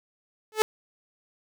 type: tone with exponential growth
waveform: sawtooth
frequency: 433.4 Hz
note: A4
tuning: 26 cents flat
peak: -11 dBFS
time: 0.52-0.62 s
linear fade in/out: 0 ms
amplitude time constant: 20 ms
effects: none